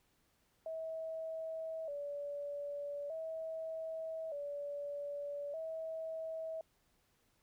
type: tone with vibrato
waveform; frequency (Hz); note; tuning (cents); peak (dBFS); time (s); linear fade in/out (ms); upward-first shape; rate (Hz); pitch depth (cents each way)
sine; 609; D#5; -37; -39; 0.66-6.61; 2; square; 0.41; 100
effects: pink hiss -75 dBFS RMS until 7.42 s